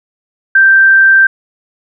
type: tone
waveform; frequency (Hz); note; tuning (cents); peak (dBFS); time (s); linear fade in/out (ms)
sine; 1568; G6; 0; -3; 0.55-1.27; 5
effects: none